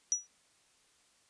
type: tone with exponential decay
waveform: sine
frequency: 5850 Hz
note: F#8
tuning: 21 cents flat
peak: -23 dBFS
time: 0.12-0.27 s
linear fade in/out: 0 ms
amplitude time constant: 32 ms
effects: white hiss -68 dBFS RMS until 1.29 s + resampled to 22050 Hz